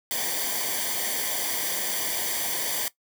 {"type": "noise with comb filter", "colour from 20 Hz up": "white", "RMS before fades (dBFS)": -28, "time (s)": [0.11, 2.88], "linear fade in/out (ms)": 0, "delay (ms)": 0.75, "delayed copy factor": -0.75, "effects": ["noise-tail reverb RT60 0.1 s tail -17 dB re dry"]}